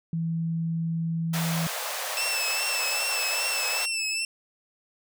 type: tone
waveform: sine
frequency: 164.81 Hz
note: E3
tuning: in tune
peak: -25 dBFS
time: 0.13-1.67 s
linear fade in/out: 2 ms
type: high-pass noise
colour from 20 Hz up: pink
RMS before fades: -32 dBFS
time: 1.33-3.86 s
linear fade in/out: 10 ms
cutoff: 510 Hz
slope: 48 dB/octave
type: tone with vibrato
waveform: 20% pulse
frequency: 2646 Hz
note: E7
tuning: 6 cents sharp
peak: -21 dBFS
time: 2.17-4.25 s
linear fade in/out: 2 ms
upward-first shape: triangle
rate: 2.5 Hz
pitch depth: 55 cents each way
effects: none